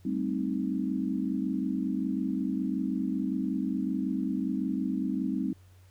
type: chord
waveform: sine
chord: A half-diminished seventh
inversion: third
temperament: equal with one note detuned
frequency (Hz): 194.64 / 220 / 261.6 / 311.1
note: G3 / A3 / C4 / Eb4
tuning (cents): -12 / 0 / 0 / 0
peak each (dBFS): -32 / -36 / -31 / -34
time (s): 0.05-5.53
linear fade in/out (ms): 5
effects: added 92 Hz sine -53 dBFS peak until 5.9 s + pink hiss -65 dBFS RMS until 5.9 s